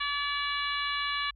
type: harmonic tone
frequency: 574 Hz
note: D5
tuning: 40 cents flat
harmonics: 2 / 3 / 4 / 5 / 6 / 7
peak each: -33 / -35 / -36 / -37 / -38 / -38 dBFS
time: 0-1.31 s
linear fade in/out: 10 ms
effects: added 50 Hz sine -53 dBFS peak until 1.35 s